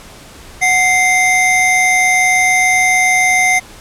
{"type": "tone pair together", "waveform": "square", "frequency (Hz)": [738.6, 2089], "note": ["F#5", "C7"], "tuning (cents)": [-3, -3], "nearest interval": "octave + tritone", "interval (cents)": 1800, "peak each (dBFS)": [-16, -11], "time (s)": [0.61, 3.6], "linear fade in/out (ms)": 20, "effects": ["pink hiss -37 dBFS RMS until 3.8 s", "low-pass 11000 Hz 12 dB/octave"]}